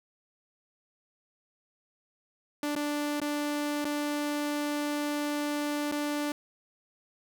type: tone with dropouts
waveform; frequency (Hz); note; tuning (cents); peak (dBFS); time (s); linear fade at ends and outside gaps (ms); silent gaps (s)
sawtooth; 293.7; D4; 0; -25; 2.63-6.32; 2; 2.752-2.761 / 3.201-3.216 / 3.845-3.851 / 5.915-5.921
effects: none